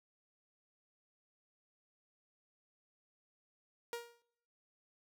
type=tone with exponential decay; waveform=sawtooth; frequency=471.9 Hz; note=A#4; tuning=21 cents sharp; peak=-33 dBFS; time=3.93-4.22 s; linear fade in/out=1 ms; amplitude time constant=63 ms; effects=noise-tail reverb RT60 0.8 s tail -26 dB re dry